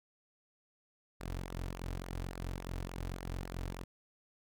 sawtooth tone with flanger, 44.59 Hz, F1, 37 cents sharp, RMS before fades -41 dBFS, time 1.2-3.84 s, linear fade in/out 10 ms, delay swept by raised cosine 0.24 to 5.64 ms, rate 3.5 Hz, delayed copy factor -0.55, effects none

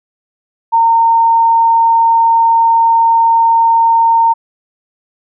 sine tone, 916 Hz, A#5, 31 cents flat, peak -6 dBFS, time 0.72-4.34 s, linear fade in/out 20 ms, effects none

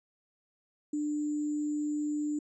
sine tone with sample-and-hold, 297.5 Hz, D4, 22 cents sharp, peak -29 dBFS, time 0.93-2.39 s, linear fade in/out 5 ms, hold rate 7350 Hz, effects resampled to 22050 Hz

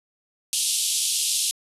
white band-pass noise, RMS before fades -24 dBFS, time 0.53-1.51 s, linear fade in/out 0 ms, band 2900 to 11000 Hz, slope 48 dB/octave, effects resampled to 32000 Hz

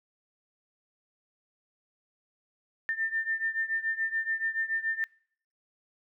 sine beating tone pair, 1795 / 1802 Hz, A6 / A6, +34 / +41 cents, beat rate 7 Hz, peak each -30 / -33 dBFS, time 2.89-5.04 s, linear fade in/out 0 ms, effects noise-tail reverb RT60 0.6 s tail -26 dB re dry

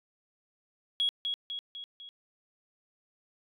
sine tone with echo, 3322 Hz, G#7, in tune, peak -24 dBFS, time 1-1.09 s, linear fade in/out 0 ms, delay 250 ms, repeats 4, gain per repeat -5 dB, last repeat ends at 2.09 s, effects tanh soft clip ceiling -20 dBFS

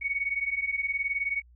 sine beating tone pair, 2217 / 2236 Hz, C#7 / C#7, 0 / +14 cents, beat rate 19 Hz, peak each -31 / -29 dBFS, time 0.01-1.42 s, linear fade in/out 20 ms, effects added 60 Hz sine -53 dBFS peak until 1.55 s

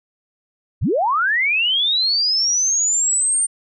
sine linear sweep, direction up, 45.11 to 8940 Hz, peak -15 dBFS, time 0.81-3.47 s, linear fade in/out 20 ms, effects none

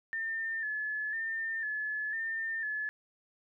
sine tone with vibrato, 1760 Hz, A6, in tune, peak -32 dBFS, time 0.13-2.89 s, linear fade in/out 0 ms, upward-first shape square, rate 1 Hz, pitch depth 43 cents each way, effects none

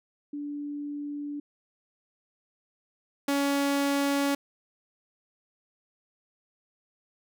sine / sawtooth tone pair in turn, 290.6 / 281 Hz, D4 / C#4, -18 / +24 cents, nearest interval minor second, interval 58 cents, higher first, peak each -32 / -20 dBFS, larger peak second, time 0.33-1.4 / 3.28-4.35 s, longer neither, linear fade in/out 5 ms, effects none

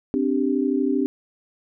sine chord, C suspended second, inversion none, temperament just, 261.6 / 294.3 / 392.4 Hz, C4 / D4 / G4, 0 / +4 / +2 cents, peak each -22 / -23 / -25 dBFS, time 0.14-1.06 s, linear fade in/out 0 ms, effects none

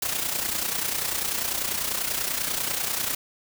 white noise with amplitude modulation, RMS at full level -25 dBFS, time 0.02-3.15 s, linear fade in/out 5 ms, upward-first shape sine, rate 30.2 Hz, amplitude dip 60%, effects none

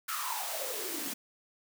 white noise with high-pass filter sweep, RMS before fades -36 dBFS, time 0.08-1.14 s, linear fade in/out 10 ms, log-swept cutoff 1400 to 230 Hz, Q 8.8, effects none

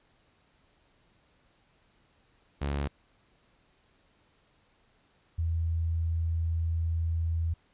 sawtooth / sine tone pair in turn, 70.9 / 82.51 Hz, C#2 / E2, +40 / +2 cents, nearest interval minor third, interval 262 cents, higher second, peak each -25 / -26 dBFS, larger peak first, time 2.61-2.88 / 5.38-7.54 s, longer second, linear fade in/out 10 ms, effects pink hiss -67 dBFS RMS until 7.73 s + resampled to 8000 Hz

